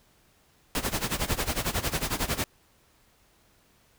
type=noise with tremolo; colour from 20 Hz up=pink; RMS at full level=-26 dBFS; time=0.75-2.44 s; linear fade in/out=0 ms; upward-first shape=sine; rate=11 Hz; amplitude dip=85%; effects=pink hiss -63 dBFS RMS until 3.98 s